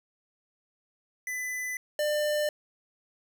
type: tone pair in turn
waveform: square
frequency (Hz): 2003 / 597.6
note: B6 / D5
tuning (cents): +24 / +30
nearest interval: octave + major sixth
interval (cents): 2094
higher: first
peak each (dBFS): -32 / -26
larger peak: second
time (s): 1.27-1.77 / 1.99-2.49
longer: neither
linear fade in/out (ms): 2
effects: none